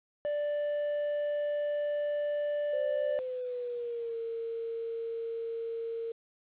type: tone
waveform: triangle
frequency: 587.3 Hz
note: D5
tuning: in tune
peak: -27 dBFS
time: 0.25-3.19 s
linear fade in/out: 0 ms
type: tone with pitch glide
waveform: sine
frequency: 523.3 to 458.2 Hz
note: C5 to A#4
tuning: 0 to -30 cents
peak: -33 dBFS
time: 2.73-6.12 s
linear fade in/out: 5 ms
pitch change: -230 cents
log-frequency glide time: 3.05-4.16 s
effects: resampled to 8000 Hz + 10-bit